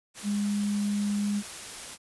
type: tone in noise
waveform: sine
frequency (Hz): 204.7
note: G#3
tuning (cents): -25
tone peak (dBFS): -25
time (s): 0.23-1.43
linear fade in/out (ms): 50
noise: white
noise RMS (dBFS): -40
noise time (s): 0.14-1.98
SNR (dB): +12
effects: resampled to 24000 Hz